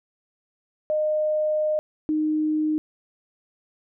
sine tone pair in turn, 613 / 307.9 Hz, D#5 / D#4, -26 / -18 cents, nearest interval octave, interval 1192 cents, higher first, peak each -20 dBFS, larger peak neither, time 0.9-1.79 / 2.09-2.78 s, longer first, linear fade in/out 0 ms, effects none

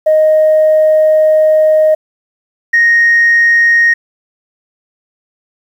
sine tone pair in turn, 622.3 / 1864.8 Hz, D#5 / A#6, 0 / 0 cents, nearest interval octave + perfect fifth, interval 1900 cents, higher second, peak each -4 dBFS, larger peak neither, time 0.06-1.95 / 2.73-3.94 s, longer first, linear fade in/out 10 ms, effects tanh soft clip ceiling -2 dBFS + 7-bit

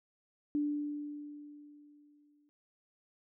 sine tone with exponential decay, 293.7 Hz, D4, in tune, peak -28 dBFS, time 0.55-2.49 s, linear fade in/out 0 ms, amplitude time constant 420 ms, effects none

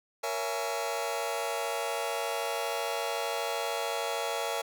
sawtooth chord, A# half-diminished seventh, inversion none, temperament just, 466.2 / 559.4 / 671.3 / 839.1 Hz, A#4 / C#5 / E5 / G#5, 0 / +16 / +31 / +18 cents, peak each -32 dBFS, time 0.23-4.62 s, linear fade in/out 10 ms, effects none

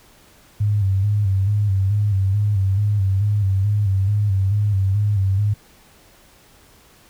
sine tone with vibrato, 100.1 Hz, G2, 37 cents sharp, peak -15 dBFS, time 0.6-5.54 s, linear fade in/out 10 ms, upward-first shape square, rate 2.3 Hz, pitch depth 64 cents each way, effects pink hiss -51 dBFS RMS until 7.09 s

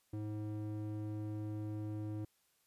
square tone with band-pass filter, 106.2 Hz, G#2, 39 cents sharp, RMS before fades -41 dBFS, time 0.13-2.25 s, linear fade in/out 5 ms, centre 220 Hz, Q 7.9, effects white hiss -75 dBFS RMS until 2.66 s + resampled to 32000 Hz

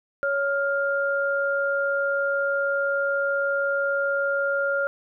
sine tone pair together, 558 / 1403.4 Hz, C#5 / F6, +11 / +8 cents, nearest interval octave + major third, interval 1597 cents, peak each -24 dBFS, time 0.23-4.87 s, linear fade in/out 0 ms, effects none

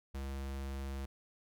square tone, 68 Hz, C#2, 33 cents flat, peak -39 dBFS, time 0.14-1.06 s, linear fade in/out 10 ms, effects none

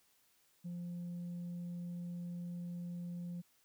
sine tone, 174.61 Hz, F3, in tune, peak -38 dBFS, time 0.64-3.42 s, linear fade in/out 20 ms, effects tanh soft clip ceiling -39 dBFS + white hiss -72 dBFS RMS until 3.64 s

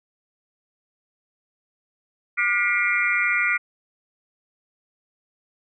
sine tone cluster, 1185 / 1434 / 1953 / 2142 / 2369 Hz, D6 / F6 / B6 / C7 / D7, +15 / +45 / -20 / +40 / +14 cents, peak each -31 / -24 / -25 / -24 / -25 dBFS, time 2.37-3.58 s, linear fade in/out 20 ms, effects none

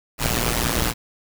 pink noise with amplitude modulation, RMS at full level -18 dBFS, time 0.18-0.94 s, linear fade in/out 50 ms, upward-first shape sine, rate 117 Hz, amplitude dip 95%, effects none

